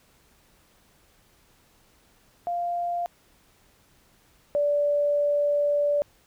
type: tone pair in turn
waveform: sine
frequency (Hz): 697 / 581.6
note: F5 / D5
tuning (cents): -4 / -17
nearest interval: minor third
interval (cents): 313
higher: first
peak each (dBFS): -25 / -20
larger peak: second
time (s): 2.47-3.06 / 4.55-6.02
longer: second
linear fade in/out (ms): 0
effects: pink hiss -61 dBFS RMS until 6.26 s